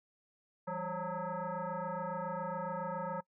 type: tone with frequency modulation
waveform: sine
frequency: 195.6 Hz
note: G3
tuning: 4 cents flat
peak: -35 dBFS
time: 0.67-3.21 s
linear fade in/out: 10 ms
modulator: 364 Hz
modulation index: 3
effects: noise-tail reverb RT60 0.1 s tail -22 dB re dry